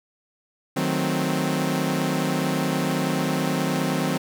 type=chord; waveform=sawtooth; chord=D# diminished seventh; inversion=none; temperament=equal; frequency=155.56 / 185 / 220 / 261.6 Hz; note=D#3 / F#3 / A3 / C4; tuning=0 / 0 / 0 / 0 cents; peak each=-23 / -23 / -28 / -22 dBFS; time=0.76-4.18 s; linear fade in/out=10 ms; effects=none